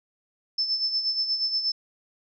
sine tone with tremolo, 5274 Hz, E8, in tune, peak -21 dBFS, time 0.58-1.72 s, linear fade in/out 5 ms, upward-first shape sine, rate 8.4 Hz, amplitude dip 60%, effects none

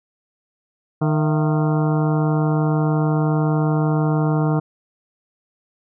harmonic tone with a mistuned harmonic, 153.6 Hz, D#3, 22 cents flat, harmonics 1 / 2 / 3 / 4 / 5 / 6 / 7 / 8 / 9, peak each -17 / -23 / -27 / -29 / -31 / -33 / -34 / -35 / -36 dBFS, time 1.01-4.6 s, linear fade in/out 10 ms, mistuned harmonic 4, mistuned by +130 cents, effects none

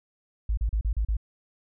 sine tone bursts, 53.2 Hz, G#1, 42 cents sharp, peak -22 dBFS, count 6, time 0.49-1.168 s, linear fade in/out 5 ms, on 83 ms, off 36 ms, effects none

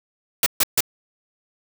white noise bursts, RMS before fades -17 dBFS, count 3, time 0.43-0.806 s, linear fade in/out 2 ms, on 32 ms, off 140 ms, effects none

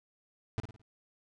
40% pulse tone with echo, 110 Hz, A2, in tune, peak -29 dBFS, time 0.58-0.6 s, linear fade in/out 0 ms, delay 54 ms, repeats 4, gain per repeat -8 dB, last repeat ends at 0.816 s, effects low-pass 6000 Hz 12 dB/octave

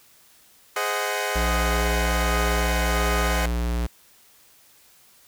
15% pulse chord, Ab dominant seventh, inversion none, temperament equal with one note detuned, 415.3 / 515.5 / 622.3 / 740 Hz, Ab4 / C5 / Eb5 / Gb5, 0 / -26 / 0 / 0 cents, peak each -23 dBFS, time 0.76-3.46 s, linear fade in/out 5 ms
square tone, 59.1 Hz, A#1, 24 cents sharp, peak -23 dBFS, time 1.35-3.87 s, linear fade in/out 10 ms
effects white hiss -55 dBFS RMS until 5.27 s

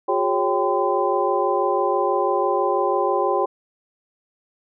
sine tone cluster, 362.6 / 408.7 / 551 / 785 / 1020 Hz, F#4 / G#4 / C#5 / G5 / C6, -35 / -28 / -11 / +2 / -44 cents, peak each -24 dBFS, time 0.08-3.46 s, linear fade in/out 10 ms, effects none

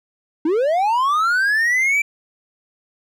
triangle linear sweep, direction up, 293.8 to 2349 Hz, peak -13 dBFS, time 0.45-2.02 s, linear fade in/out 5 ms, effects none

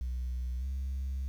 sine tone with pitch glide, 62.2 to 66.66 Hz, B1 to C2, +13 to +33 cents, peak -30 dBFS, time 0.01-1.28 s, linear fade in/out 0 ms, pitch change +120 cents, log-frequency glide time 0.59-0.65 s, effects tanh soft clip ceiling -30 dBFS + 10-bit

